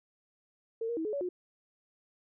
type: tone with pitch steps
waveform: sine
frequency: 452.8 / 470.5 / 322.2 / 426 / 565 / 359.8 Hz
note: A4 / A#4 / E4 / G#4 / C#5 / F#4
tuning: +50 / +16 / -39 / +44 / +33 / -48 cents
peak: -31 dBFS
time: 0.81-1.29 s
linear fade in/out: 5 ms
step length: 80 ms
effects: none